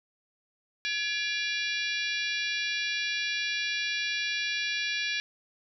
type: harmonic tone with a mistuned harmonic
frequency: 565 Hz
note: C#5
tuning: 33 cents sharp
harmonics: 3 / 4 / 5 / 6 / 7 / 8 / 9 / 10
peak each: -34 / -32 / -40 / -37 / -37 / -41 / -43 / -43 dBFS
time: 0.85-5.2 s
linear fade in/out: 0 ms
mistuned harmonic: 4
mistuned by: +90 cents
effects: none